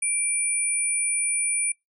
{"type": "tone pair together", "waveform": "sine", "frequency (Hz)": [2349, 9409], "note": ["D7", "D9"], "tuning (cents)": [0, 2], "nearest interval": "2 octaves", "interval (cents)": 2402, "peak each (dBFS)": [-30, -23], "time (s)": [0.02, 1.72], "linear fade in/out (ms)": 5, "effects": ["noise-tail reverb RT60 0.2 s tail -26 dB re dry"]}